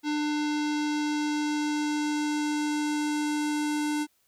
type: tone with low-pass filter sweep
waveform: square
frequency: 298.8 Hz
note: D4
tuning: 30 cents sharp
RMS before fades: -28 dBFS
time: 0.03-4.07 s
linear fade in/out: 50 ms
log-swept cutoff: 5000 to 9600 Hz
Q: 1.4
effects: white hiss -69 dBFS RMS until 4.27 s